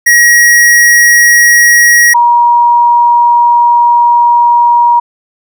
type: tone pair in turn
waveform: square / sine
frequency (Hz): 1900 / 952.2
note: A#6 / A#5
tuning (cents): +33 / +37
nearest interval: octave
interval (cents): 1196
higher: first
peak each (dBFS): -3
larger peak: neither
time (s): 0.06-2.14 / 2.14-5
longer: second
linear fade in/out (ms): 10
effects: none